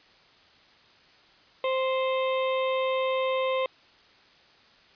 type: harmonic tone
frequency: 523.3 Hz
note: C5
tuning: in tune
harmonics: 1 / 2 / 4 / 5 / 6 / 7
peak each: -25 / -31 / -37 / -39 / -41 / -42 dBFS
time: 1.64-3.66 s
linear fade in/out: 2 ms
effects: white hiss -57 dBFS RMS until 4.95 s + resampled to 11025 Hz